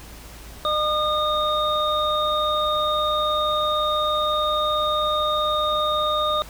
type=tone cluster; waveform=sine; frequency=607 / 1219 / 3692 Hz; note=D#5 / D#6 / A#7; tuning=-43 / -36 / -17 cents; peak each=-24 / -22 / -26 dBFS; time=0.65-6.42 s; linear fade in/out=0 ms; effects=added 55 Hz sine -41 dBFS peak until 6.49 s + pink hiss -43 dBFS RMS until 6.49 s